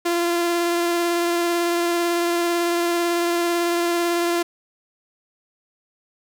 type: tone with vibrato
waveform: sawtooth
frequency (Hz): 344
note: F4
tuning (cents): -26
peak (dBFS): -15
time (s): 0.05-4.43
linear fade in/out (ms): 10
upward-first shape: square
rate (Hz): 18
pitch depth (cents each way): 10
effects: none